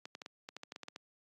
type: clicks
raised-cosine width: 0.2 ms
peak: -27 dBFS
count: 12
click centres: 0.055 / 0.151 / 0.218 / 0.261 / 0.489 / 0.566 / 0.634 / 0.721 / 0.761 / 0.833 / 0.884 / 0.961 s
effects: high-pass 200 Hz 12 dB/octave + AAC 32 kbps